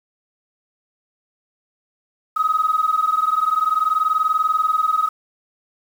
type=tone pair together; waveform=sine; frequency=1255.5 / 1276 Hz; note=D#6 / D#6; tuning=+15 / +43 cents; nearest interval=unison; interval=28 cents; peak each=-18 dBFS; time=2.36-5.09 s; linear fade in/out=10 ms; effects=tanh soft clip ceiling -9 dBFS + 7-bit